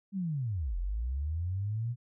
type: linear two-way sweep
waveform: sine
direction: down then up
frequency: 203.3 to 41.2 to 122.8 Hz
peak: -30 dBFS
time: 0.12-1.96 s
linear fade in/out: 50 ms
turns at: 0.77 s
effects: none